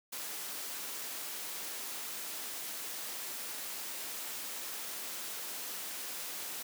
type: high-pass noise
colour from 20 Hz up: white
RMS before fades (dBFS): -41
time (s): 0.12-6.63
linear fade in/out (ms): 10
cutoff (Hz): 230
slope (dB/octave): 12
effects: none